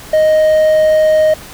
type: tone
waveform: triangle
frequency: 622.3 Hz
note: D#5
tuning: in tune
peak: -5 dBFS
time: 0.13-1.34 s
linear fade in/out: 5 ms
effects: pink hiss -33 dBFS RMS until 1.53 s